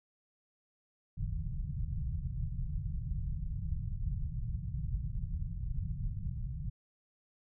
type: low-pass noise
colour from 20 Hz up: pink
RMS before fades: -36 dBFS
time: 1.17-6.7 s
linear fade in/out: 10 ms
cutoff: 160 Hz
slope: 48 dB/octave
effects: none